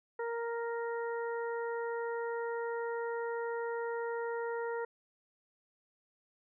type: harmonic tone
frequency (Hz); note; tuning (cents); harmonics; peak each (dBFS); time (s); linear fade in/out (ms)
466.2; A#4; 0; 1 / 2 / 3 / 4; -35 / -41 / -45 / -47; 0.19-4.85; 5
effects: none